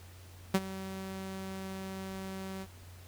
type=tone with ADSR envelope; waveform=sawtooth; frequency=191.1 Hz; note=G3; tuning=44 cents flat; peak=-18 dBFS; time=0.54-2.67 s; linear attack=7 ms; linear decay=45 ms; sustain=-17 dB; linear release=51 ms; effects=added 90 Hz sine -50 dBFS peak until 3.07 s + pink hiss -57 dBFS RMS until 3.07 s